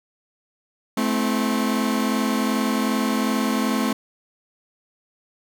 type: tone cluster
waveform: 40% pulse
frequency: 216.3 / 258.9 / 330.1 / 1086 Hz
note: A3 / C4 / E4 / C#6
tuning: -29 / -18 / +2 / -36 cents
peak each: -22 / -23 / -30 / -30 dBFS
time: 0.97-3.93 s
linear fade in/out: 5 ms
effects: none